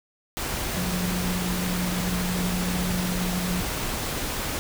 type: tone in noise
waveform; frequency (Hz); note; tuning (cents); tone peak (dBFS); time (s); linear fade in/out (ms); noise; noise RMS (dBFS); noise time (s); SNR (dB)
sine; 180.2; F#3; -45; -26; 0.77-3.61; 0; pink; -29; 0.37-4.59; 0
effects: none